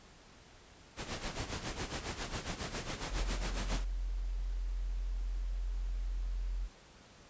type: noise with tremolo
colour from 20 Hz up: pink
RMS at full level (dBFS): -37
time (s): 0.96-3.85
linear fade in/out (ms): 50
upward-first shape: sine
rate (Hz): 7.3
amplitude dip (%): 70
type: tone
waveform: sine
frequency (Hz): 43.65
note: F1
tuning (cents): 0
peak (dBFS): -33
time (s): 3.09-6.69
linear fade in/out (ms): 50
effects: pink hiss -58 dBFS RMS until 7.29 s + resampled to 16000 Hz

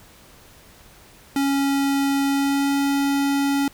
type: tone with pitch glide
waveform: square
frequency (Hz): 277.2 to 279.3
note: C#4 to C#4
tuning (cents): 0 to +13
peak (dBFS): -19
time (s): 1.36-3.68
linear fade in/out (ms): 2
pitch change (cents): +13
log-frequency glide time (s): 2.25-2.7
effects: pink hiss -49 dBFS RMS until 3.73 s

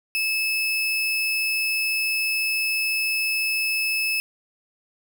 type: tone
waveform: 35% pulse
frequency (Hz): 2606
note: E7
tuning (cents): -20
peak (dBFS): -20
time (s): 0.15-4.2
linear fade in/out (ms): 0
effects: none

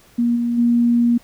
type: tone with level steps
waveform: sine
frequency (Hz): 237.4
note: A#3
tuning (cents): +32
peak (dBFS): -14 / -17 / -12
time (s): 0.18-1.18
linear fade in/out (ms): 10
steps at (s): 0.35 / 0.57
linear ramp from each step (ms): 20
effects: pink hiss -51 dBFS RMS until 1.23 s

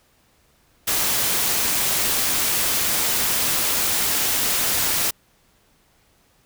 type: noise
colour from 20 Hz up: white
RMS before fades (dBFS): -21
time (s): 0.87-5.11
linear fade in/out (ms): 10
effects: pink hiss -60 dBFS RMS until 6.45 s

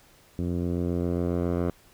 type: tone with low-pass filter sweep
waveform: 10% pulse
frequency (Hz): 87.31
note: F2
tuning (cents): 0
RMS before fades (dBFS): -27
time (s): 0.39-1.7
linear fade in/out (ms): 0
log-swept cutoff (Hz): 270 to 970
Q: 0.79
effects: pink hiss -57 dBFS RMS until 1.93 s

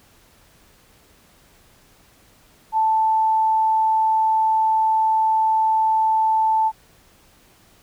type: tone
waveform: sine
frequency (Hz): 880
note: A5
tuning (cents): 0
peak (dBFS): -15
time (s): 2.72-6.72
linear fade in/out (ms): 50
effects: pink hiss -54 dBFS RMS until 7.82 s

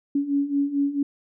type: beating tone pair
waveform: sine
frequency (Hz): 279.4 / 283.9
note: C#4 / C#4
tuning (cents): +14 / +41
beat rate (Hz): 4.5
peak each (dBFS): -26 / -22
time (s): 0.15-1.03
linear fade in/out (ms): 5
effects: none

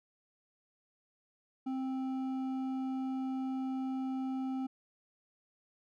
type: tone with hard clipping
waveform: triangle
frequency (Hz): 262.6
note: C4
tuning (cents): +6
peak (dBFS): -35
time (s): 1.66-4.67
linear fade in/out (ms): 10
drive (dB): 11
effects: none

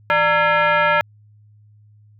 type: tone with frequency modulation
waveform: sine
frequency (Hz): 163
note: E3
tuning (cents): -19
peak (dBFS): -13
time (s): 0.1-1.01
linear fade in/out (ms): 0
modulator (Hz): 756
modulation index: 2.6
effects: added 105 Hz sine -47 dBFS peak until 2.19 s

